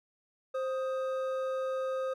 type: tone pair together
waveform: triangle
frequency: 525 / 1248.7 Hz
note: C5 / D#6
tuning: +6 / +6 cents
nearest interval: octave + minor third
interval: 1500 cents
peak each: -29 / -38 dBFS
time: 0.54-2.14 s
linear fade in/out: 10 ms
effects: none